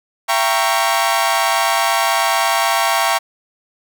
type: chord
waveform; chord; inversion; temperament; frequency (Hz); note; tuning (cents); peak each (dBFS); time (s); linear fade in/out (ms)
sawtooth; E diminished seventh; none; equal with one note detuned; 674.7 / 784 / 932.3 / 1108.7; E5 / G5 / Bb5 / Db6; +40 / 0 / 0 / 0; -16; 0.28-3.19; 20
effects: none